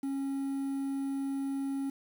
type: tone with quantisation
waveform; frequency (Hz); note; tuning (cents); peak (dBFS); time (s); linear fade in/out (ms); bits
triangle; 273.8; C#4; -21; -29; 0.03-1.9; 5; 9
effects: none